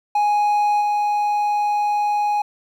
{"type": "tone with level steps", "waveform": "triangle", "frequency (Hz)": 830.6, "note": "G#5", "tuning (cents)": 0, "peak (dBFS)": [-13, -15], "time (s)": [0.15, 2.42], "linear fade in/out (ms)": 5, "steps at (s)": 0.8, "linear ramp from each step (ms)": 20, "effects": ["9-bit"]}